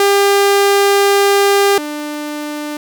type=tone pair in turn; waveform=sawtooth; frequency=400 / 297.7 Hz; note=G4 / D4; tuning=+35 / +24 cents; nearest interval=perfect fourth; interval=511 cents; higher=first; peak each=-5 / -17 dBFS; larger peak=first; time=0-1.78 / 1.78-2.77 s; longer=first; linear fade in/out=2 ms; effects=none